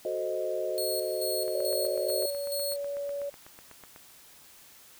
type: chord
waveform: sine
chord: F# diminished seventh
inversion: none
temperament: equal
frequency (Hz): 370 / 440 / 523.3 / 622.3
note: F#4 / A4 / C5 / Eb5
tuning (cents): 0 / 0 / 0 / 0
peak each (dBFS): -35 / -37 / -34 / -32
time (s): 0.05-2.26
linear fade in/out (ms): 2
type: tone with tremolo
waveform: 15% pulse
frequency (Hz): 4318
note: C#8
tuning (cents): -46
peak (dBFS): -25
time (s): 0.78-2.76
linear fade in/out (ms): 0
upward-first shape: square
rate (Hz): 2.3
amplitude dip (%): 65
type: click train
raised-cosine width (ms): 0.5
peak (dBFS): -33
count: 21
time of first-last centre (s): 1.48-3.961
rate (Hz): 8.06
type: tone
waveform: sine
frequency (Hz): 568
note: C#5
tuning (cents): +42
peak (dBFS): -31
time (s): 1.54-3.3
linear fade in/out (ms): 10
effects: white hiss -54 dBFS RMS until 4.99 s